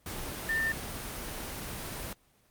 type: tone in noise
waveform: sine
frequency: 1800 Hz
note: A6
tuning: 39 cents sharp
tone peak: -27 dBFS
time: 0.49-0.72 s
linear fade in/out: 2 ms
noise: pink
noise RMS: -38 dBFS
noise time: 0.06-2.13 s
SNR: +8 dB
effects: pink hiss -66 dBFS RMS until 2.5 s + Opus 24 kbps